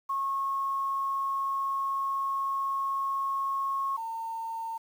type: tone pair in turn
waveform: sine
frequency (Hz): 1091 / 908.4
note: C#6 / A#5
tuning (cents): -28 / -45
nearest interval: minor third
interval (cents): 317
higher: first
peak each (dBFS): -27 / -32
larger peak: first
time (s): 0.09-3.97 / 3.97-4.78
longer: first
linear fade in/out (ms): 10
effects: 9-bit